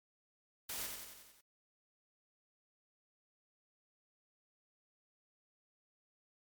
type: noise with echo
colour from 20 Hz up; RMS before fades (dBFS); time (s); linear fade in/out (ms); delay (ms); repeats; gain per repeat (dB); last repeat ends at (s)
white; -42; 0.69-0.87; 5; 90; 6; -4; 1.41
effects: MP3 96 kbps

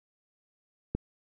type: click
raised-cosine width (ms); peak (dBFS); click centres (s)
3; -16; 0.95
effects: none

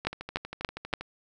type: two click trains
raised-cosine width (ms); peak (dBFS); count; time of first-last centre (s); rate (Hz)
0.3; -10 / -21; 4 / 13; 0.07-0.937 / 0.05-1.01; 3.46 / 12.5
effects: none

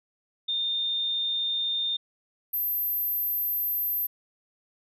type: tone pair in turn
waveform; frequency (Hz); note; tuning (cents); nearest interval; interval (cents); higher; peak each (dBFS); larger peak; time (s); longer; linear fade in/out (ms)
sine; 3628 / 12327; A#7 / G9; -48 / -30; octave + major sixth; 2118; second; -25 / -25; neither; 0.48-1.97 / 2.53-4.07; second; 10
effects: none

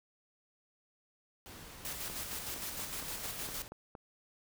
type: noise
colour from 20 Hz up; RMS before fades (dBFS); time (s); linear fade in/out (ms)
pink; -50; 1.46-3.68; 0
type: noise with tremolo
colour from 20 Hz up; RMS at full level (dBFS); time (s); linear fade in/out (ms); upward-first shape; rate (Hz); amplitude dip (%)
white; -40; 1.85-3.62; 0; square; 6.5; 40
type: click train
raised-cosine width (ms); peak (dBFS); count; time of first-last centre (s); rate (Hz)
1; -32; 9; 2.1-3.952; 4.32
effects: none

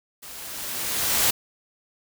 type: noise with level ramp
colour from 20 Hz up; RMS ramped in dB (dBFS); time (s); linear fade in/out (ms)
white; -41 to -19; 0.22-1.31; 10
effects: none

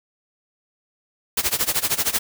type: noise with tremolo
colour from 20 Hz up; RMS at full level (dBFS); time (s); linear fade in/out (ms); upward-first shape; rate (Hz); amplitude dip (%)
white; -19; 1.37-2.19; 5; sine; 13; 90
effects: none

